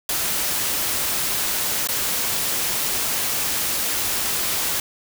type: noise with dropouts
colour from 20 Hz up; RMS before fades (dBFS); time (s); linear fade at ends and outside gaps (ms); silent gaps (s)
white; -23; 0.09-4.8; 2; 1.873-1.887
effects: none